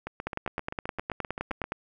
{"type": "two click trains", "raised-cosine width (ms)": 0.5, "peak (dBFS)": [-15, -19], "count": [15, 13], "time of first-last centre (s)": [[0.27, 1.721], [0.07, 1.641]], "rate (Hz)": [9.65, 7.64], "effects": []}